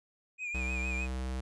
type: tone with vibrato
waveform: triangle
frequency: 2449 Hz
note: D#7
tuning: 28 cents flat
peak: -33 dBFS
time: 0.38-1.08 s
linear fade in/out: 50 ms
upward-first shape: triangle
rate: 6.5 Hz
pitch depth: 64 cents each way
type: tone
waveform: square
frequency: 64.3 Hz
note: C2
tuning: 30 cents flat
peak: -34 dBFS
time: 0.54-1.41 s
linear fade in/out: 10 ms
effects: resampled to 24000 Hz